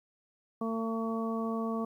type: harmonic tone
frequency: 225.7 Hz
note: A3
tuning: 44 cents sharp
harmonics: 1 / 2 / 3 / 4 / 5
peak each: -32 / -37 / -40 / -47 / -39 dBFS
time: 0.61-1.85 s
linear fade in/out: 5 ms
effects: 11-bit